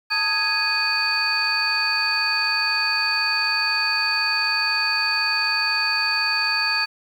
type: tone cluster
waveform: sine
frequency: 893 / 1254 / 1659 / 2485 / 4539 Hz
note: A5 / D#6 / G#6 / D#7 / C#8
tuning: +25 / +13 / -2 / -3 / +40 cents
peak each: -30 / -29 / -24 / -24 / -22 dBFS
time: 0.1-6.86 s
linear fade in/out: 20 ms
effects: tanh soft clip ceiling -10 dBFS + 8-bit